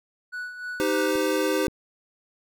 triangle tone with tremolo, 1477 Hz, F#6, 3 cents flat, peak -28 dBFS, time 0.32-1.11 s, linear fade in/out 20 ms, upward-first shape sine, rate 3.3 Hz, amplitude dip 60%
square chord, C minor, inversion first, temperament equal with one note detuned, 311.1 / 392 / 511.9 Hz, Eb4 / G4 / C5, 0 / 0 / -38 cents, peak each -27 dBFS, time 0.8-1.67 s, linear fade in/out 0 ms
clicks, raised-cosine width 3 ms, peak -29 dBFS, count 2, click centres 1.155 / 1.682 s
effects none

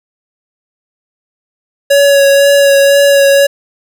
square tone with vibrato, 560 Hz, C#5, 18 cents sharp, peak -5 dBFS, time 1.9-3.47 s, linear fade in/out 10 ms, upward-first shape sine, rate 2 Hz, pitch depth 16 cents each way, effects none

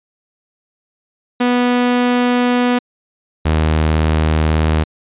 sawtooth tone pair in turn, 245.6 / 78.3 Hz, B3 / D#2, -9 / +11 cents, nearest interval octave + minor sixth, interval 1980 cents, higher first, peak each -8 dBFS, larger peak neither, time 1.4-2.79 / 3.45-4.84 s, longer neither, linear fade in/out 10 ms, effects resampled to 8000 Hz

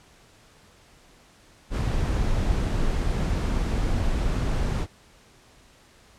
brown noise, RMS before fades -24 dBFS, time 1.7-4.87 s, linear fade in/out 50 ms, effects pink hiss -55 dBFS RMS until 6.18 s + low-pass 9000 Hz 12 dB/octave

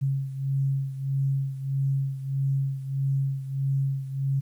sine beating tone pair, 136.1 / 137.7 Hz, C#3 / C#3, -31 / -11 cents, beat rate 1.6 Hz, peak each -25 / -30 dBFS, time 0.01-4.41 s, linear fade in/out 20 ms, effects 10-bit

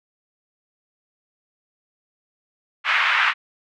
white band-pass noise, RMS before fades -19 dBFS, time 2.84-3.34 s, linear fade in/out 50 ms, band 1100 to 2400 Hz, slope 24 dB/octave, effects none

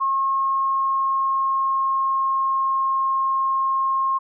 sine tone with pitch glide, 1080 to 1071.3 Hz, C#6 to C6, -45 to +41 cents, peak -18 dBFS, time 0-4.19 s, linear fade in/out 20 ms, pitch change -14 cents, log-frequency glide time 0.28-3.04 s, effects none

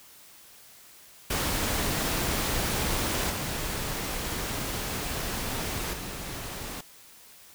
pink noise with level steps, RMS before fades -28 / -32 / -37 dBFS, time 1.3-6.81 s, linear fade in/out 5 ms, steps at 3.3 / 5.93 s, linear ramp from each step 5 ms, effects white hiss -52 dBFS RMS until 7.54 s

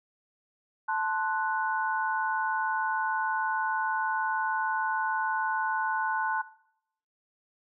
sine chord, F# diminished, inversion first, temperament equal, 880 / 1046.5 / 1480 Hz, A5 / C6 / F#6, 0 / 0 / 0 cents, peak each -29 / -33 / -31 dBFS, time 0.88-6.42 s, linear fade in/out 10 ms, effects noise-tail reverb RT60 0.7 s tail -18 dB re dry

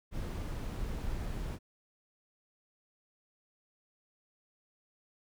brown noise, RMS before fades -37 dBFS, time 0.11-1.59 s, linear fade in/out 50 ms, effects none

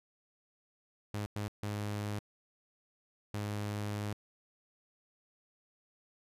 sawtooth tone bursts at uneven times, 103.83 Hz, G#2, in tune, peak -31 dBFS, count 4, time 1.14-1.26 / 1.36-1.48 / 1.63-2.19 / 3.34-4.13 s, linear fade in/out 0 ms, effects resampled to 32000 Hz

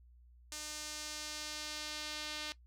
sawtooth tone with band-pass filter sweep, 302.8 Hz, D#4, 47 cents flat, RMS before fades -43 dBFS, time 0.52-2.52 s, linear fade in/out 0 ms, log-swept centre 6600 to 3900 Hz, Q 1.4, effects noise-tail reverb RT60 0.1 s tail -18 dB re dry + added 60 Hz sine -58 dBFS peak until 2.66 s

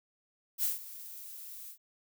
violet noise with ADSR envelope, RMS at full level -29 dBFS, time 0.58-1.78 s, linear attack 54 ms, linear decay 150 ms, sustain -17 dB, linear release 90 ms, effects none

